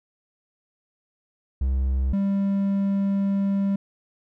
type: tone pair in turn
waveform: triangle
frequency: 65.9 / 197.48 Hz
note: C2 / G3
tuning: +13 / +13 cents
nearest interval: octave + perfect fifth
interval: 1900 cents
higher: second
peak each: -18 dBFS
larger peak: neither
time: 1.61-2.13 / 2.13-3.76 s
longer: second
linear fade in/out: 5 ms
effects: none